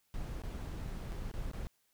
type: noise with dropouts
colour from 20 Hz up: brown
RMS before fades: -40 dBFS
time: 0.14-1.67 s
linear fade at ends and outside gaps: 0 ms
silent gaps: 0.42-0.436 / 1.121-1.127 / 1.315-1.339 / 1.514-1.534 s
effects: white hiss -75 dBFS RMS until 1.93 s